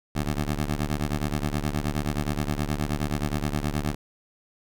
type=ring-modulated tone; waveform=15% pulse; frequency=73.3 Hz; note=D2; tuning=3 cents flat; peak=-16 dBFS; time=0.15-3.95 s; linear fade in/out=5 ms; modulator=41.4 Hz; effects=none